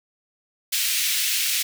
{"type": "high-pass noise", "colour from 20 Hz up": "pink", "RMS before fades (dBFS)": -23, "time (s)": [0.72, 1.63], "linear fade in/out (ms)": 10, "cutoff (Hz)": 2300, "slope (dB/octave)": 24, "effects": []}